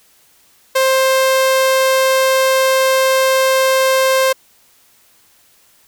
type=tone; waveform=sawtooth; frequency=527 Hz; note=C5; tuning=12 cents sharp; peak=-7 dBFS; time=0.75-4.33 s; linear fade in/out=10 ms; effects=white hiss -52 dBFS RMS until 5.87 s